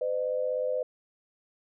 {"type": "tone pair together", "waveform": "sine", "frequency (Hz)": [510, 606.5], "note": ["C5", "D#5"], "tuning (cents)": [-44, -44], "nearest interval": "minor third", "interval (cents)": 300, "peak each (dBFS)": [-28, -31], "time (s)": [0.01, 0.83], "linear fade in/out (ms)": 5, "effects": []}